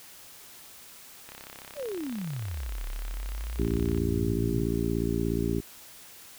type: click train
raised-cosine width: 0.3 ms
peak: -27 dBFS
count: 91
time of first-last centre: 1.29-3.977 s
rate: 33.5 Hz
type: exponential two-way sweep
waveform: sine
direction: down then up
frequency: 624 to 34.65 to 135 Hz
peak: -31 dBFS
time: 1.75-4.66 s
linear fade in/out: 50 ms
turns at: 2.87 s
type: harmonic tone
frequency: 56.9 Hz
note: A#1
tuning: 41 cents flat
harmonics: 1 / 2 / 3 / 4 / 5 / 6 / 7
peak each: -33 / -33 / -33 / -33 / -33 / -33 / -33 dBFS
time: 3.58-5.61 s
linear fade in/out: 20 ms
effects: white hiss -49 dBFS RMS until 6.38 s